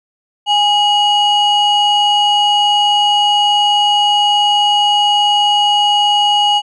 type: ring-modulated tone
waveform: triangle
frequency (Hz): 1864.7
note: A#6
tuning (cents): 0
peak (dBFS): -4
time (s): 0.46-6.62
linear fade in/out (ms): 50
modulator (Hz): 1040
effects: tanh soft clip ceiling 0 dBFS + resampled to 22050 Hz